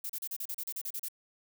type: noise bursts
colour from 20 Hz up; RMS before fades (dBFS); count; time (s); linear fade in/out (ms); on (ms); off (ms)
violet; -37; 12; 0.04-1.085; 5; 55; 35
effects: none